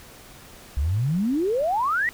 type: exponential sweep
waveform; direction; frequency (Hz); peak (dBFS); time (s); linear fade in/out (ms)
sine; up; 63.8 to 1988; -20; 0.77-2.09; 0
effects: pink hiss -46 dBFS RMS until 2.13 s